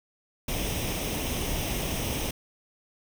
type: noise with comb filter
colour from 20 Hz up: pink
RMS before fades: -30 dBFS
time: 0.48-2.31 s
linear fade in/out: 5 ms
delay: 0.34 ms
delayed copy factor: +0.6
effects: none